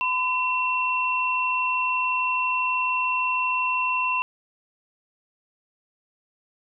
sine tone pair together, 1011.5 / 2713 Hz, B5 / E7, +41 / +49 cents, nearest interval octave + perfect fourth, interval 1708 cents, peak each -24 dBFS, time 0.01-4.22 s, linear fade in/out 0 ms, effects none

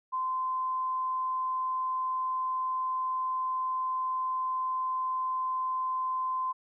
sine tone, 1033 Hz, C6, 22 cents flat, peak -28 dBFS, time 0.12-6.53 s, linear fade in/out 20 ms, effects none

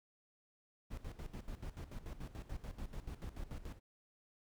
brown noise with tremolo, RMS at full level -44 dBFS, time 0.9-3.8 s, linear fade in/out 20 ms, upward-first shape square, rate 6.9 Hz, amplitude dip 75%, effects none

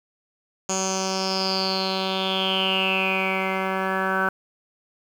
10% pulse tone with low-pass filter sweep, 190 Hz, F#3, 46 cents sharp, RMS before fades -24 dBFS, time 0.69-4.29 s, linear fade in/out 2 ms, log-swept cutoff 6800 to 1500 Hz, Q 9.9, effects 8-bit

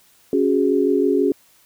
sine chord, C# suspended fourth, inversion none, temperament just, 277.2 / 369.6 / 415.8 Hz, C#4 / F#4 / G#4, 0 / -2 / +2 cents, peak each -19 dBFS, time 0.33-1.32 s, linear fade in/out 2 ms, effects white hiss -55 dBFS RMS until 1.65 s

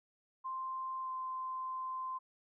sine tone with pitch glide, 1046.5 to 1038.1 Hz, C6 to C6, 0 to -14 cents, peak -37 dBFS, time 0.44-2.19 s, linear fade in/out 20 ms, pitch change -14 cents, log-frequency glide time 1.02-1.09 s, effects none

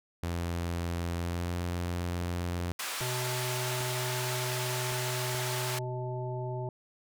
sawtooth tone with pitch glide, 85.7 to 87.5 Hz, F2 to F2, -32 to +4 cents, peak -27 dBFS, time 0.23-2.72 s, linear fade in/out 0 ms, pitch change +36 cents, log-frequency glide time 1.16-1.52 s
clicks, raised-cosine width 2 ms, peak -32 dBFS, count 6, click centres 2.217 / 2.603 / 3.007 / 3.808 / 4.919 / 5.348 s
pink band-pass noise, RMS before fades -36 dBFS, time 2.79-5.79 s, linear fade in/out 5 ms, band 940 to 15000 Hz, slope 12 dB/octave
harmonic tone, 125.5 Hz, B2, 28 cents sharp, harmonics 1 / 3 / 5 / 7, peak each -34 / -39 / -41 / -42 dBFS, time 3.01-6.69 s, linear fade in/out 2 ms
effects none

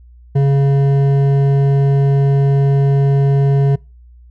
sine tone with hard clipping, 138.8 Hz, C#3, 3 cents sharp, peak -11 dBFS, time 0.35-3.76 s, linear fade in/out 10 ms, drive 9 dB, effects noise-tail reverb RT60 0.3 s tail -26 dB re dry + added 60 Hz sine -39 dBFS peak until 4.3 s

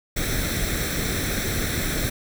pink noise with comb filter, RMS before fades -25 dBFS, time 0.16-2.1 s, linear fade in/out 10 ms, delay 0.52 ms, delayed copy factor +0.7, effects none

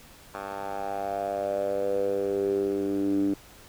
10% pulse tone with band-pass filter sweep, 99.2 Hz, G2, 21 cents sharp, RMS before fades -28 dBFS, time 0.34-3.34 s, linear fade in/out 5 ms, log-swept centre 1000 to 280 Hz, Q 6, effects pink hiss -51 dBFS RMS until 3.68 s

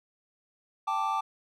triangle chord, G suspended second, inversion none, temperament equal, 784 / 880 / 1174.7 Hz, G5 / A5 / D6, 0 / 0 / 0 cents, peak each -31 / -29 / -28 dBFS, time 0.87-1.21 s, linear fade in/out 10 ms, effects none

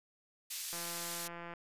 pink high-pass noise, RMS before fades -41 dBFS, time 0.5-1.28 s, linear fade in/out 10 ms, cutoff 4000 Hz, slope 12 dB/octave
click train, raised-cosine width 0.5 ms, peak -31 dBFS, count 139, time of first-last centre 0.73-1.537 s, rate 171 Hz
effects resampled to 32000 Hz

